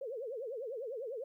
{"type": "tone with vibrato", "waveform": "sine", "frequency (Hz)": 491, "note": "B4", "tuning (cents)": -10, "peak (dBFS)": -38, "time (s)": [0.01, 1.24], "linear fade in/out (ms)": 5, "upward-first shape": "triangle", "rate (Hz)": 10, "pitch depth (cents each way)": 290, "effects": ["13-bit"]}